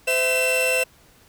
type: tone cluster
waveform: 45% pulse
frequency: 512 / 658 / 2684 Hz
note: C5 / E5 / E7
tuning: -38 / -3 / +31 cents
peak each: -23 / -28 / -21 dBFS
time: 0.07-0.84 s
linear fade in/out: 10 ms
effects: pink hiss -54 dBFS RMS until 1.28 s